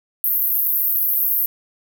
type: band-pass noise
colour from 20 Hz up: white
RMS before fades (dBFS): -19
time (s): 0.24-1.46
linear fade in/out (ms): 0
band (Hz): 12000 to 16000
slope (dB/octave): 96
effects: none